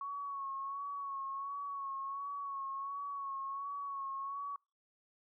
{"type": "tone with vibrato", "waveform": "sine", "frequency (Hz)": 1108.7, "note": "C#6", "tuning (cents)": 0, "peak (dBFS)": -38, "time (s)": [0.01, 4.56], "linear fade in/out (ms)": 2, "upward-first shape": "sine", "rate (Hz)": 1.4, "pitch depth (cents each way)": 37, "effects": ["noise-tail reverb RT60 0.3 s tail -26 dB re dry"]}